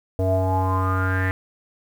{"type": "tone with low-pass filter sweep", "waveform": "square", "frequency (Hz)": 93.8, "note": "F#2", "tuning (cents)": 24, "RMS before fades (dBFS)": -21, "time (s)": [0.19, 1.31], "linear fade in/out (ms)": 0, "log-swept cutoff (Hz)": [570, 1900], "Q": 8.8, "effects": ["8-bit"]}